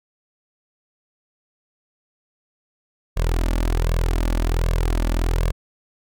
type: tone with flanger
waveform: sawtooth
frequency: 41.59 Hz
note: E1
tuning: 16 cents sharp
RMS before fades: -20 dBFS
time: 3.16-5.52 s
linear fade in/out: 20 ms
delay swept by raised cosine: 1.8 to 3.5 ms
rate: 1.3 Hz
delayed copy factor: +0.7
effects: none